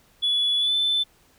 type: tone with pitch glide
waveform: sine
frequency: 3416 to 3522 Hz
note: G#7 to A7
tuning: +48 to +1 cents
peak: -18 dBFS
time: 0.22-1.04 s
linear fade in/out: 20 ms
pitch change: +53 cents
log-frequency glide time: 0.59-0.74 s
effects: tanh soft clip ceiling -16 dBFS + pink hiss -59 dBFS RMS until 1.38 s